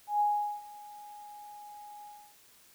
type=tone with ADSR envelope; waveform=sine; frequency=830 Hz; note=G#5; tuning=1 cent flat; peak=-23 dBFS; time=0.07-2.36 s; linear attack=130 ms; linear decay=410 ms; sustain=-22 dB; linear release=300 ms; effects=white hiss -60 dBFS RMS until 2.74 s